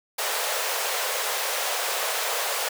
pink high-pass noise, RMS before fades -27 dBFS, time 0.18-2.69 s, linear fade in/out 10 ms, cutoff 460 Hz, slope 48 dB/octave, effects none

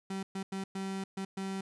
35% pulse tone bursts at uneven times, 192.8 Hz, G3, 28 cents flat, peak -33 dBFS, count 6, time 0.1-0.23 / 0.35-0.43 / 0.52-0.64 / 0.75-1.04 / 1.17-1.25 / 1.37-1.61 s, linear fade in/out 5 ms, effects resampled to 24000 Hz + 12-bit

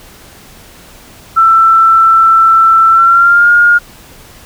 sine tone with pitch glide, 1334 to 1421.5 Hz, E6 to F6, +20 to +30 cents, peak -3 dBFS, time 1.36-3.79 s, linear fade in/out 20 ms, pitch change +110 cents, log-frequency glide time 2.9-3.5 s, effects pink hiss -37 dBFS RMS until 4.45 s

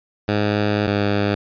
10% pulse tone pair in turn, 104 / 102.04 Hz, G#2 / G#2, +3 / -30 cents, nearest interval unison, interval 33 cents, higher first, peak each -9 dBFS, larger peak neither, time 0.28-0.87 / 0.87-1.35 s, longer first, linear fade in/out 5 ms, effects resampled to 11025 Hz

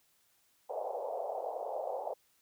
pink band-pass noise, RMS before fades -38 dBFS, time 0.69-2.14 s, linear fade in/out 10 ms, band 490 to 810 Hz, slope 48 dB/octave, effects white hiss -71 dBFS RMS until 2.41 s

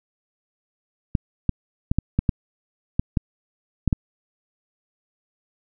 clicks, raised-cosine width 5 ms, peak -6 dBFS, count 10, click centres 1.152 / 1.493 / 1.915 / 1.986 / 2.19 / 2.292 / 2.995 / 3.172 / 3.877 / 3.928 s, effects none

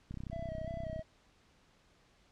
click train, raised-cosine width 5 ms, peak -30 dBFS, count 29, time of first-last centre 0.11-0.993 s, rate 31.7 Hz
triangle tone with vibrato, 652 Hz, E5, 19 cents flat, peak -39 dBFS, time 0.31-1.03 s, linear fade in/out 20 ms, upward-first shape square, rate 2.8 Hz, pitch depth 38 cents each way
effects pink hiss -67 dBFS RMS until 2.31 s + low-pass 6000 Hz 12 dB/octave

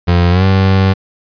30% pulse tone with pitch glide, 87.31 to 95.76 Hz, F2 to G2, 0 to -40 cents, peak -5 dBFS, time 0.07-0.94 s, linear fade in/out 20 ms, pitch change +160 cents, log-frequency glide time 0.3-0.44 s, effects resampled to 11025 Hz

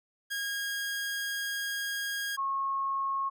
sawtooth / sine tone pair in turn, 1632 / 1089.2 Hz, G#6 / C#6, -31 / -31 cents, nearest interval perfect fifth, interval 700 cents, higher first, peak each -28 dBFS, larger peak neither, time 0.3-2.37 / 2.37-3.3 s, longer first, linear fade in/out 20 ms, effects none

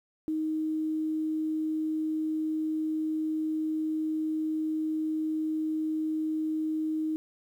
sine tone, 313.1 Hz, D#4, 11 cents sharp, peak -27 dBFS, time 0.28-7.16 s, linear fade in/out 0 ms, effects 10-bit

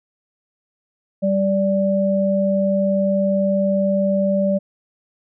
sine tone pair together, 195.51 / 584 Hz, G3 / D5, -4 / -10 cents, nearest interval octave + perfect fifth, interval 1894 cents, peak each -18 / -18 dBFS, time 1.22-4.59 s, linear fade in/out 20 ms, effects none

